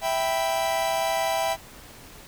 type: chord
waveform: 45% pulse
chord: E minor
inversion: none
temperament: equal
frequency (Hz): 659.3 / 784 / 987.8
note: E5 / G5 / B5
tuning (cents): 0 / 0 / 0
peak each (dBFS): -26 / -27 / -31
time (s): 0.01-1.57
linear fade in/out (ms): 50
effects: pink hiss -46 dBFS RMS until 2.27 s